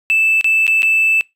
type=tone with dropouts; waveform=triangle; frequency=2637 Hz; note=E7; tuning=in tune; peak=-8 dBFS; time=0.1-1.21 s; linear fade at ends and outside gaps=0 ms; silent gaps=0.411-0.444 / 0.667-0.678 / 0.821-0.83 s; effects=noise-tail reverb RT60 0.2 s tail -26 dB re dry + tanh soft clip ceiling -6 dBFS